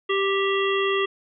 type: harmonic tone with a mistuned harmonic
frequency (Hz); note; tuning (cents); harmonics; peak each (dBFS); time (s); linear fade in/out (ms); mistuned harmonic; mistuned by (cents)
392; G4; 0; 1 / 3 / 5 / 7 / 8; -22 / -27 / -29 / -30 / -31; 0.09-1.06; 10; 8; +79
effects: none